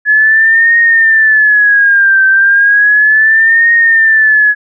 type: tone with vibrato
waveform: sine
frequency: 1700 Hz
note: G#6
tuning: 40 cents sharp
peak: -4 dBFS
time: 0.05-4.55 s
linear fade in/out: 50 ms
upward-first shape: triangle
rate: 0.34 Hz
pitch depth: 160 cents each way
effects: none